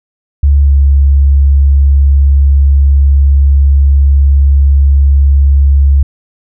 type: tone with pitch glide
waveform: sine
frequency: 70.7 to 69.53 Hz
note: C#2 to C#2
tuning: +35 to +6 cents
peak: -3 dBFS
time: 0.43-6.03 s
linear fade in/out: 5 ms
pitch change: -29 cents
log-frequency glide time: 0.64-0.71 s
effects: none